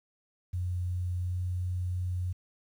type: tone with pitch glide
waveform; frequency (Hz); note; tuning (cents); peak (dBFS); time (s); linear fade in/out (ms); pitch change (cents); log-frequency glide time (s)
sine; 89.7 to 90.32; F2 to F#2; +47 to -41; -29; 0.53-2.33; 10; +12; 1.3-1.4
effects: 10-bit